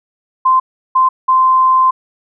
sine tone bursts at uneven times, 1039 Hz, C6, 12 cents flat, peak -7 dBFS, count 3, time 0.45-0.6 / 0.95-1.09 / 1.28-1.91 s, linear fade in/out 10 ms, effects none

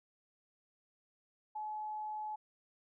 sine tone, 854 Hz, G#5, 48 cents sharp, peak -38 dBFS, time 1.55-2.36 s, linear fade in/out 10 ms, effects none

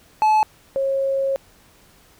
triangle / sine tone pair in turn, 862 / 543 Hz, A5 / C#5, -36 / -36 cents, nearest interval minor sixth, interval 800 cents, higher first, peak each -11 / -18 dBFS, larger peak first, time 0.22-0.43 / 0.76-1.36 s, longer second, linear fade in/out 0 ms, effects pink hiss -53 dBFS RMS until 2.19 s

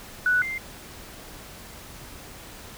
sine tone pair in turn, 1480 / 2093 Hz, F#6 / C7, 0 / 0 cents, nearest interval tritone, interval 600 cents, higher second, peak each -18 / -28 dBFS, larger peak first, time 0.26-0.42 / 0.42-0.58 s, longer neither, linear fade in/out 2 ms, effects pink hiss -43 dBFS RMS until 2.77 s

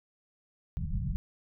pink low-pass noise, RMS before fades -32 dBFS, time 0.77-1.16 s, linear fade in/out 0 ms, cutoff 200 Hz, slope 96 dB/octave, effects none

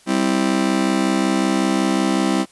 40% pulse chord, C major, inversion second, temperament just, 196.22 / 261.6 / 327 Hz, G3 / C4 / E4, +2 / 0 / -14 cents, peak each -20 dBFS, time 0.06-2.46 s, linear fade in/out 50 ms, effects white hiss -51 dBFS RMS until 2.51 s + resampled to 24000 Hz

